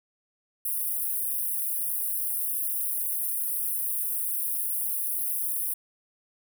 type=high-pass noise; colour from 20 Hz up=white; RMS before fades=-29 dBFS; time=0.65-5.74 s; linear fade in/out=5 ms; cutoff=9300 Hz; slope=96 dB/octave; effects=none

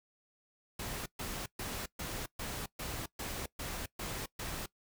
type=noise bursts; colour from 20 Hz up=pink; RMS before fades=-40 dBFS; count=10; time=0.79-4.66 s; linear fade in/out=5 ms; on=270 ms; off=130 ms; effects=noise-tail reverb RT60 0.1 s tail -20 dB re dry

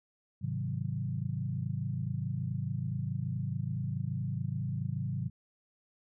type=chord; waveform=sine; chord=Ab dominant seventh; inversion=none; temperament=equal; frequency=103.83 / 130.81 / 155.56 / 185 Hz; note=Ab2 / C3 / Eb3 / Gb3; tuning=0 / 0 / 0 / 0 cents; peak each=-37 / -35 / -38 / -40 dBFS; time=0.41-5.3 s; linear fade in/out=20 ms; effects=none

